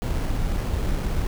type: noise with sample-and-hold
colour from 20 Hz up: brown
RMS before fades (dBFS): -24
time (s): 0.02-1.27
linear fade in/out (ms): 0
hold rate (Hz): 3675
effects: none